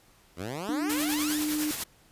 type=exponential sweep; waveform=10% pulse; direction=up; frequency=79.9 to 2067 Hz; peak=-25 dBFS; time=0.36-1.41 s; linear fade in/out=50 ms
type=tone with pitch glide; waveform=sine; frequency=299.2 to 302.7 Hz; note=D4 to D#4; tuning=+32 to -48 cents; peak=-27 dBFS; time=0.69-1.71 s; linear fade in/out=0 ms; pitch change=+20 cents; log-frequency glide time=1.1-1.5 s
type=noise with tremolo; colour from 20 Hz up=white; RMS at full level=-31 dBFS; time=0.89-1.84 s; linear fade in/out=10 ms; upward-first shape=sine; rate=9.9 Hz; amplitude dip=45%
effects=pink hiss -60 dBFS RMS until 2.11 s + resampled to 32000 Hz